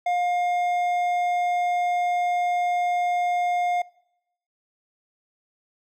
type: tone with hard clipping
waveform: triangle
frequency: 710 Hz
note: F5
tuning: 28 cents sharp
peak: -22 dBFS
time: 0.06-3.82 s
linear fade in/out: 5 ms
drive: 10 dB
effects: noise-tail reverb RT60 0.8 s tail -23 dB re dry